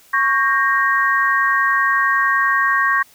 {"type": "chord", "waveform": "sine", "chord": "G diminished", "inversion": "second", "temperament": "equal with one note detuned", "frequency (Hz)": [1108.7, 1595.4, 1864.7], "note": ["Db6", "G6", "Bb6"], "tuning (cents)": [0, 30, 0], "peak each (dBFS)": [-17, -19, -18], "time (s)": [0.13, 3.03], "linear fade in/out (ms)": 10, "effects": ["white hiss -50 dBFS RMS until 3.14 s"]}